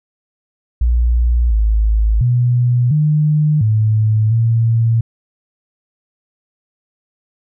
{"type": "tone with pitch steps", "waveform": "sine", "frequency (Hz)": [59.3, 53.8, 122.4, 151.5, 108.6, 114.6], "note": ["A#1", "A1", "B2", "D#3", "A2", "A#2"], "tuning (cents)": [30, -38, -15, -46, -22, -29], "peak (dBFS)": -10, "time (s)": [0.81, 5.01], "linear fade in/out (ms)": 5, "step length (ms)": 700, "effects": []}